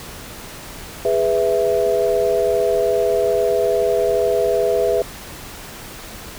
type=chord; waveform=sine; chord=E major; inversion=first; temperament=just; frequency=412 / 494.4 / 659.3 Hz; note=G#4 / B4 / E5; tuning=-14 / +2 / 0 cents; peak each=-19 dBFS; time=1.05-5.02 s; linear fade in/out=2 ms; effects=pink hiss -35 dBFS RMS until 6.38 s